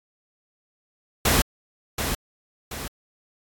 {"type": "noise with echo", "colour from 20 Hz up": "pink", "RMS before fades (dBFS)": -19, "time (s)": [1.25, 1.42], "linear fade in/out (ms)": 5, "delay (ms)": 730, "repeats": 2, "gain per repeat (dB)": -7, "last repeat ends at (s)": 2.88, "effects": ["AAC 64 kbps"]}